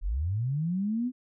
sine linear sweep, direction up, 35.51 to 257.5 Hz, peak -26 dBFS, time 0.01-1.12 s, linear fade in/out 50 ms, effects none

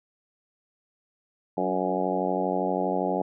harmonic tone with a mistuned harmonic, 92.5 Hz, F#2, in tune, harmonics 2 / 3 / 4 / 5 / 6 / 7 / 8 / 9, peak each -32 / -32 / -32 / -32 / -32 / -32 / -32 / -32 dBFS, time 1.57-3.22 s, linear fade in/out 5 ms, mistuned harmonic 3, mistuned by +26 cents, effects none

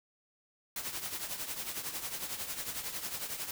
white noise with tremolo, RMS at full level -36 dBFS, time 0.76-3.51 s, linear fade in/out 2 ms, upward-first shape triangle, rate 11 Hz, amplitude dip 70%, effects none

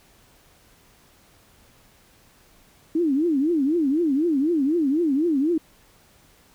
sine tone with vibrato, 303.7 Hz, D#4, 42 cents flat, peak -18 dBFS, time 2.95-5.58 s, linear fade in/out 5 ms, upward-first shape triangle, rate 4 Hz, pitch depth 290 cents each way, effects pink hiss -56 dBFS RMS until 6.54 s

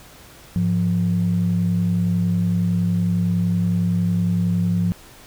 sine tone pair together, 104.24 / 175.1 Hz, G#2 / F3, +7 / +5 cents, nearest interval major sixth, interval 898 cents, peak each -21 / -17 dBFS, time 0.56-4.92 s, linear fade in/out 0 ms, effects tanh soft clip ceiling -11 dBFS + pink hiss -45 dBFS RMS until 5.26 s

